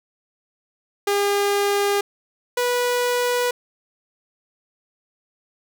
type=tone pair in turn; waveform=sawtooth; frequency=404.3 / 489.8 Hz; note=G#4 / B4; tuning=-46 / -14 cents; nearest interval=minor third; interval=332 cents; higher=second; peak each=-14 / -15 dBFS; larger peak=first; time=1.07-2.01 / 2.57-3.51 s; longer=neither; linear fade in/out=5 ms; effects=none